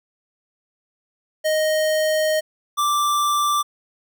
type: tone pair in turn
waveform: square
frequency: 622.3 / 1174.7 Hz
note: D#5 / D6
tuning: 0 / 0 cents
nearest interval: major seventh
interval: 1100 cents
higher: second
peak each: -18 dBFS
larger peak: neither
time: 1.44-2.41 / 2.77-3.63 s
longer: first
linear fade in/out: 20 ms
effects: none